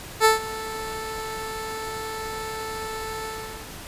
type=tone with ADSR envelope; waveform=15% pulse; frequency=440 Hz; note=A4; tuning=in tune; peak=-6 dBFS; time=0.2-3.74 s; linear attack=50 ms; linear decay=140 ms; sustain=-18 dB; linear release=490 ms; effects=pink hiss -39 dBFS RMS until 3.87 s + resampled to 32000 Hz